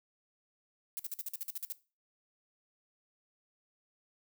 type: noise bursts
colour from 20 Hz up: violet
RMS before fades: -38 dBFS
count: 11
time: 0.97-1.723 s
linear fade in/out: 0 ms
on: 23 ms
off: 50 ms
effects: noise-tail reverb RT60 0.3 s tail -17 dB re dry